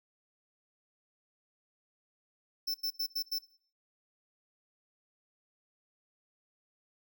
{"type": "tone bursts", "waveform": "square", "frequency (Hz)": 5320, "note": "E8", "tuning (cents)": 15, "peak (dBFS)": -31, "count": 5, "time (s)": [2.67, 3.388], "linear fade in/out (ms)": 10, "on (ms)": 74, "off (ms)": 87, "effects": ["noise-tail reverb RT60 0.5 s tail -18 dB re dry"]}